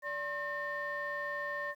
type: tone cluster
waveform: sine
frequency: 581 / 1070 / 1814 Hz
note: D5 / C6 / A#6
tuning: -19 / +38 / -48 cents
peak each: -39 / -40 / -36 dBFS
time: 0.02-1.75 s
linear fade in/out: 50 ms
effects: tanh soft clip ceiling -29 dBFS + 11-bit